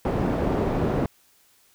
white low-pass noise, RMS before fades -24 dBFS, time 0.05-1.06 s, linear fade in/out 2 ms, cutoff 460 Hz, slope 12 dB/octave, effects white hiss -60 dBFS RMS until 1.74 s

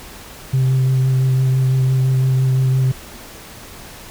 sine tone with vibrato, 130.81 Hz, C3, in tune, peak -10 dBFS, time 0.53-2.92 s, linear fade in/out 10 ms, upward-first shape sine, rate 5.9 Hz, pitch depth 14 cents each way, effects tanh soft clip ceiling -11 dBFS + pink hiss -37 dBFS RMS until 4.1 s

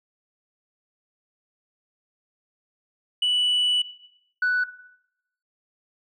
sine tone pair in turn, 2960 / 1485.6 Hz, F#7 / F#6, 0 / +7 cents, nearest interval octave, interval 1193 cents, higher first, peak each -17 / -17 dBFS, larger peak neither, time 3.22-3.82 / 4.42-4.64 s, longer first, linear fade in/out 5 ms, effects noise-tail reverb RT60 0.8 s tail -17 dB re dry + tanh soft clip ceiling -17 dBFS

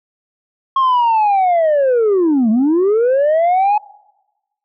sine linear two-way sweep, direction down then up, 1085 to 210 to 851 Hz, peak -8 dBFS, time 0.76-3.78 s, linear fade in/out 5 ms, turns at 2.5 s, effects noise-tail reverb RT60 1.0 s tail -24 dB re dry + tanh soft clip ceiling -9 dBFS

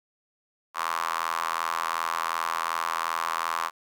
sawtooth tone with high-pass filter, 82.7 Hz, E2, 6 cents sharp, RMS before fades -29 dBFS, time 0.74-3.71 s, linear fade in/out 50 ms, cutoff 1100 Hz, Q 5.2, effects none

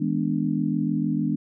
sine chord, E dominant seventh, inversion none, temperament equal with one note detuned, 160.68 / 207.7 / 246.9 / 293.7 Hz, E3 / G#3 / B3 / D4, -44 / 0 / 0 / 0 cents, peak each -27 dBFS, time 0-1.36 s, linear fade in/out 10 ms, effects none

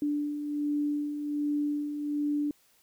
sine beating tone pair, 292.2 / 293.5 Hz, D4 / D4, -9 / -1 cents, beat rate 1.3 Hz, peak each -37 / -28 dBFS, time 0.02-2.51 s, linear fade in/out 2 ms, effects white hiss -65 dBFS RMS until 2.82 s

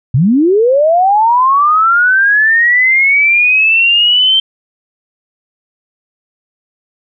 sine linear sweep, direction up, 113 to 3136 Hz, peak -6 dBFS, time 0.14-4.4 s, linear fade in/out 5 ms, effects none

